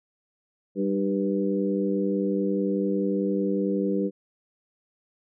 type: harmonic tone with a mistuned harmonic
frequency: 98 Hz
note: G2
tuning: in tune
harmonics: 2 / 3 / 4 / 5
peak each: -26 / -28 / -29 / -30 dBFS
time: 0.75-4.11 s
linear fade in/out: 50 ms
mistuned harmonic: 3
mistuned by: +40 cents
effects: none